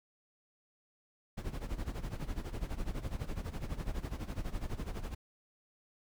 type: noise with tremolo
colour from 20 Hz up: brown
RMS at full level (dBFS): -35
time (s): 1.37-5.15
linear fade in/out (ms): 10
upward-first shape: sine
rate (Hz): 12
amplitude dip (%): 80
effects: none